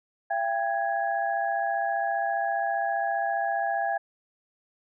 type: tone cluster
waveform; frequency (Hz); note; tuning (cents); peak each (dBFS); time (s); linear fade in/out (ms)
sine; 678 / 793 / 1666; E5 / G5 / G#6; +49 / +20 / +5; -29 / -27 / -32; 0.3-3.98; 10
effects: none